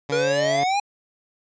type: tone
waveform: 10% pulse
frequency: 142.1 Hz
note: C#3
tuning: 43 cents sharp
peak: -18 dBFS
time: 0.09-0.64 s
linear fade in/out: 5 ms
type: exponential sweep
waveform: square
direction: up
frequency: 466.2 to 830.6 Hz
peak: -20 dBFS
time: 0.12-0.8 s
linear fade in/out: 5 ms
effects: resampled to 16000 Hz